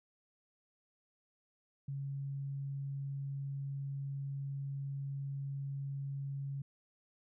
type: tone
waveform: sine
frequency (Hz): 138.59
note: C#3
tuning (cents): 0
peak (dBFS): -37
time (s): 1.88-6.62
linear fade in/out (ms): 5
effects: none